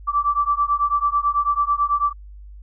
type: beating tone pair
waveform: sine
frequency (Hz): 1159 / 1168.1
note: D6 / D6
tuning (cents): -23 / -10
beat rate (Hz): 9.1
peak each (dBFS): -20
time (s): 0.07-2.13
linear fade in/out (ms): 20
effects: added 50 Hz sine -37 dBFS peak until 2.62 s